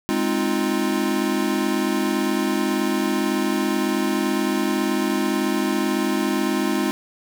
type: chord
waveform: square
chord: F minor seventh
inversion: first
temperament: equal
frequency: 207.7 / 261.6 / 311.1 / 349.2 Hz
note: Ab3 / C4 / Eb4 / F4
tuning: 0 / 0 / 0 / 0 cents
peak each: -26 dBFS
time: 0.09-6.91 s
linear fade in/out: 0 ms
effects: none